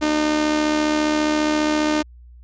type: tone with amplitude modulation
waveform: sawtooth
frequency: 304.1 Hz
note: D#4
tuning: 40 cents flat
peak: -11 dBFS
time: 0.01-2.03 s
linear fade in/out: 20 ms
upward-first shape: sine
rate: 74.8 Hz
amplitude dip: 50%
effects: added 60 Hz sine -41 dBFS peak until 2.43 s + resampled to 16000 Hz